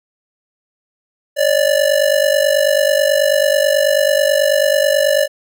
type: ring-modulated tone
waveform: square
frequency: 582 Hz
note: D5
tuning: 16 cents flat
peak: -9 dBFS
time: 1.36-5.28 s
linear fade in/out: 50 ms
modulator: 24.6 Hz
effects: none